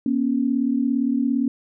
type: tone pair together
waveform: sine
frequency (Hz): 239.7 / 277.2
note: A#3 / C#4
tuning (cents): +48 / 0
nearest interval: minor third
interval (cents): 252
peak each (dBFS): -21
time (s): 0.06-1.48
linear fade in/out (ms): 2
effects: none